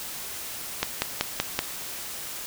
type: click train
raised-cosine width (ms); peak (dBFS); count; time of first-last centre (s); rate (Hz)
0.2; -5; 5; 0.83-1.59; 5.26
effects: white hiss -36 dBFS RMS until 2.46 s